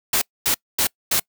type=noise bursts; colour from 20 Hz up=white; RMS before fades=-19 dBFS; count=4; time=0.13-1.198 s; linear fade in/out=5 ms; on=87 ms; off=240 ms; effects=noise-tail reverb RT60 0.1 s tail -26 dB re dry